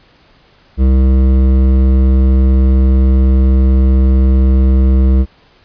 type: tone with hard clipping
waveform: sine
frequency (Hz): 65.41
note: C2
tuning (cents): 0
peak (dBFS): -8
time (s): 0.77-5.26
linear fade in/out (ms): 50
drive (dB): 12
effects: pink hiss -48 dBFS RMS until 5.64 s + resampled to 11025 Hz